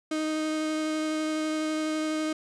35% pulse tone with vibrato, 311.1 Hz, D#4, in tune, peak -25 dBFS, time 0.11-2.33 s, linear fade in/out 5 ms, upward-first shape sine, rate 12 Hz, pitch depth 8 cents each way, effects resampled to 22050 Hz

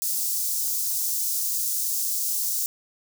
white high-pass noise, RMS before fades -26 dBFS, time 0.02-2.66 s, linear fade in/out 0 ms, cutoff 5400 Hz, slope 24 dB/octave, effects none

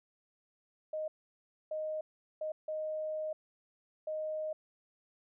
sine tone bursts at uneven times, 621 Hz, D#5, 3 cents flat, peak -34 dBFS, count 5, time 0.93-1.08 / 1.71-2.01 / 2.41-2.52 / 2.68-3.33 / 4.07-4.53 s, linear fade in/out 5 ms, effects none

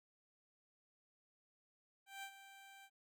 15% pulse tone with ADSR envelope, 784 Hz, G5, in tune, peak -39 dBFS, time 2.06-2.9 s, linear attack 170 ms, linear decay 75 ms, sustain -12 dB, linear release 57 ms, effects none

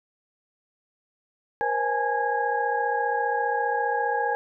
sine tone cluster, 475.9 / 531 / 829 / 864 / 1645 Hz, A#4 / C5 / G#5 / A5 / G#6, +36 / +25 / -3 / -32 / -17 cents, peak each -29 / -33 / -25 / -33 / -30 dBFS, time 1.61-4.35 s, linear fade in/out 0 ms, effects none

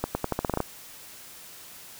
accelerating click train, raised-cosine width 1 ms, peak -11 dBFS, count 10, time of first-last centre 0.04-0.603 s, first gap 110 ms, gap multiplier 0.85, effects white hiss -46 dBFS RMS until 1.99 s

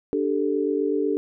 sine chord, D suspended fourth, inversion none, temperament equal, 293.7 / 392 / 440 Hz, D4 / G4 / A4, 0 / 0 / 0 cents, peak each -25 dBFS, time 0.13-1.17 s, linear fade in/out 0 ms, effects none

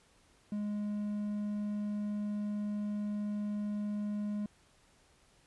triangle tone, 207.7 Hz, G#3, in tune, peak -31 dBFS, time 0.52-4.46 s, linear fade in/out 2 ms, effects pink hiss -66 dBFS RMS until 5.46 s + resampled to 24000 Hz

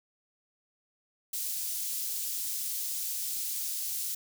white high-pass noise, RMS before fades -34 dBFS, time 1.33-4.15 s, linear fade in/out 5 ms, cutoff 5200 Hz, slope 12 dB/octave, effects none

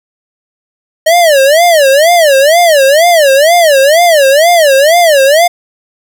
square tone with vibrato, 613 Hz, D#5, 26 cents flat, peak -4 dBFS, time 1.06-5.48 s, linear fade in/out 10 ms, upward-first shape sine, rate 2.1 Hz, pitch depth 240 cents each way, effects none

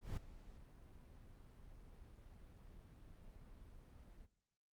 brown noise with ADSR envelope, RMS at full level -42 dBFS, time 0.01-4.27 s, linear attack 160 ms, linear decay 8 ms, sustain -17 dB, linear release 35 ms, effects noise-tail reverb RT60 0.7 s tail -17 dB re dry + Opus 48 kbps

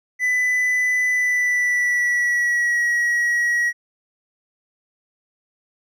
triangle tone with pitch glide, 1997 to 1910.1 Hz, B6 to A#6, +19 to +42 cents, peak -15 dBFS, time 0.19-3.73 s, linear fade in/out 50 ms, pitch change -77 cents, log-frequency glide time 1.11-2.83 s, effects none

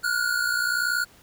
square tone pair together, 1419.3 / 1480 Hz, F6 / F#6, +28 / 0 cents, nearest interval minor second, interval 72 cents, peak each -26 dBFS, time 0.03-1.05 s, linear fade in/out 20 ms, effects pink hiss -54 dBFS RMS until 1.22 s

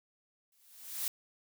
blue noise with exponential growth, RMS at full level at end -32 dBFS, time 0.52-1.08 s, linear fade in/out 2 ms, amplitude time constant 120 ms, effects none

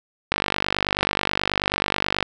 click train, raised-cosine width 0.3 ms, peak -3 dBFS, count 95, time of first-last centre 0.32-2.227 s, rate 49.3 Hz, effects none

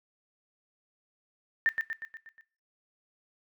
sine tone with echo, 1793 Hz, A6, 32 cents sharp, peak -21 dBFS, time 1.66-1.69 s, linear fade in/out 0 ms, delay 120 ms, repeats 6, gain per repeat -5 dB, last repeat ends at 2.41 s, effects noise-tail reverb RT60 0.4 s tail -20 dB re dry

